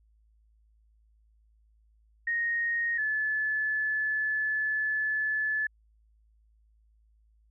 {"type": "tone pair in turn", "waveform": "sine", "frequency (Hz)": [1864.7, 1729.1], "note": ["A#6", "A6"], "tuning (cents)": [0, -31], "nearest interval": "minor second", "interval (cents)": 131, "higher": "first", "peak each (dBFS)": -26, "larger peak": "neither", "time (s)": [[2.27, 2.98], [2.98, 5.67]], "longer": "second", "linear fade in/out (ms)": 5, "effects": ["added 54 Hz sine -61 dBFS peak until 7.5 s"]}